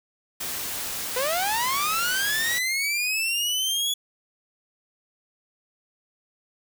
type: noise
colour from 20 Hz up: white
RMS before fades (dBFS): -31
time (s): 0.4-2.59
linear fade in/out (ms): 10
type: linear sweep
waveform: sawtooth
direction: up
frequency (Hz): 484.4 to 3406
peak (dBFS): -20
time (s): 1.16-3.94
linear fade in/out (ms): 5
effects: none